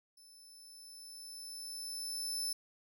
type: tone with level ramp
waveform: 25% pulse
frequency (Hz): 5274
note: E8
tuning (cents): 0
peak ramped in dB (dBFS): -53 to -29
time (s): 0.17-2.53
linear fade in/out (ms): 5
effects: none